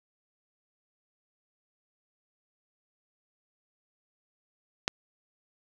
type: click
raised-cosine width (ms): 0.2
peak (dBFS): -8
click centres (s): 4.879
effects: none